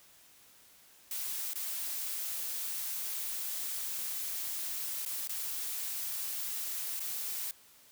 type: noise with dropouts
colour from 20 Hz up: blue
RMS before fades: -37 dBFS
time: 1.11-7.51 s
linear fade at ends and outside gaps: 1 ms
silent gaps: 1.534-1.556 / 5.051-5.061 / 5.274-5.293 / 6.995-7.003 s
effects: white hiss -60 dBFS RMS until 7.91 s